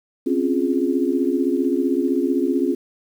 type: chord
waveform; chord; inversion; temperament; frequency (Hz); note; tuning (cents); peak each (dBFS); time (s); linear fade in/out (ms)
sine; Db major seventh; third; equal; 261.6 / 277.2 / 349.2 / 415.3; C4 / Db4 / F4 / Ab4; 0 / 0 / 0 / 0; -22 / -22 / -22 / -26; 0.26-2.75; 10
effects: 8-bit